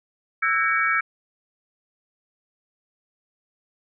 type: tone cluster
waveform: sine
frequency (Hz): 1324 / 1503 / 1636 / 1846 / 2263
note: E6 / F#6 / G#6 / A#6 / C#7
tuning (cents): +7 / +27 / -26 / -17 / +35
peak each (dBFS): -23 / -31 / -24 / -30 / -24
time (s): 0.42-1.01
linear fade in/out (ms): 10
effects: none